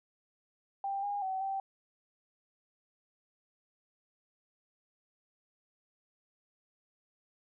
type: tone with pitch steps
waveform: sine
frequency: 789 / 813 / 760 / 778 Hz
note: G5 / G#5 / F#5 / G5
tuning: +11 / -37 / +46 / -13 cents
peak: -32 dBFS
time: 0.84-1.6 s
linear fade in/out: 2 ms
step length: 190 ms
effects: none